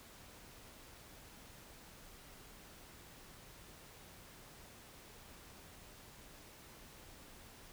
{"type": "silence", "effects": ["pink hiss -57 dBFS RMS until 7.72 s"]}